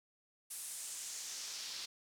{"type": "noise with band-pass filter sweep", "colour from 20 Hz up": "pink", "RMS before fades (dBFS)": -45, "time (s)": [0.5, 1.86], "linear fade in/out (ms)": 10, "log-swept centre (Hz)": [10000, 4500], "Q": 2, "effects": []}